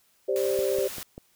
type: chord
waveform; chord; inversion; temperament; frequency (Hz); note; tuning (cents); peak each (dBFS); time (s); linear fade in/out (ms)
sine; G suspended fourth; none; equal; 392 / 523.3 / 587.3; G4 / C5 / D5; 0 / 0 / 0; -26 / -27 / -30; 0.28-0.88; 10
type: noise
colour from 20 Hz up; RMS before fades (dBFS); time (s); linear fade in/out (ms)
white; -38; 0.36-1.03; 0
type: click train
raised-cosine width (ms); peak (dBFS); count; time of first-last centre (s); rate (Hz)
2; -26; 4; 0.59-1.179; 5.09
effects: white hiss -65 dBFS RMS until 1.35 s